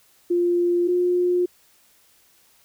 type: tone pair in turn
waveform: sine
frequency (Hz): 349.4 / 356.5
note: F4 / F4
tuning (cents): +1 / +36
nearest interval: unison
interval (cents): 35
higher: second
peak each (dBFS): -17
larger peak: neither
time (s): 0.3-0.88 / 0.88-1.46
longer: neither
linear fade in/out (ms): 10
effects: white hiss -58 dBFS RMS until 2.64 s